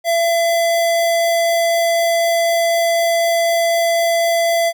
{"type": "tone", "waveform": "square", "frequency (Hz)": 674, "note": "E5", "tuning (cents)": 38, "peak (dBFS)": -14, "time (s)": [0.04, 4.73], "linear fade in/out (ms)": 50, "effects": []}